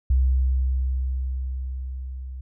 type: tone with level ramp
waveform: sine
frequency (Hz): 64.7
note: C2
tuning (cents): -19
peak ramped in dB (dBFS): -15 to -32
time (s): 0.1-2.41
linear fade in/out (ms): 5
effects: none